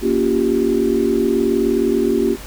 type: chord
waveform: sine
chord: G half-diminished seventh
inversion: first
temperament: just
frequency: 235.2 / 282.2 / 352.8 / 392 Hz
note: Bb3 / Db4 / F4 / G4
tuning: +16 / +31 / +18 / 0 cents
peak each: -20 / -21 / -19 / -18 dBFS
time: 0.01-2.37 s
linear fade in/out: 50 ms
effects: added 50 Hz sine -36 dBFS peak until 2.46 s + pink hiss -36 dBFS RMS until 2.46 s